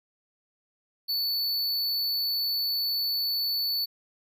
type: tone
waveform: square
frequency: 4469 Hz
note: C#8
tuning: 13 cents sharp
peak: -26 dBFS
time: 1.08-3.86 s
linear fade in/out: 20 ms
effects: none